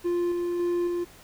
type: tone with tremolo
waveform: triangle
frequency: 349.2 Hz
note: F4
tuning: in tune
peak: -21 dBFS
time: 0.04-1.05 s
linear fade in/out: 20 ms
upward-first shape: square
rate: 1.8 Hz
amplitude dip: 25%
effects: pink hiss -51 dBFS RMS until 1.23 s